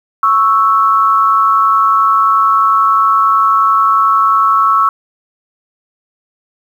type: tone pair together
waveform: sine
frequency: 1107.3 / 1318.5 Hz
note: C#6 / E6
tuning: -2 / 0 cents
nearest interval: minor third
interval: 302 cents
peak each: -10 dBFS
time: 0.23-4.89 s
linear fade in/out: 2 ms
effects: 7-bit